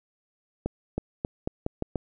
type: accelerating click train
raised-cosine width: 2 ms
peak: -14 dBFS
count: 7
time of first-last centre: 0.66-1.957 s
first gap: 320 ms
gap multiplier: 0.84
effects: none